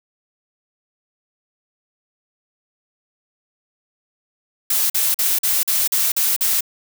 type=noise bursts; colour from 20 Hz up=blue; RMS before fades=-18 dBFS; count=8; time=4.7-6.608 s; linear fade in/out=5 ms; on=200 ms; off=44 ms; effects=none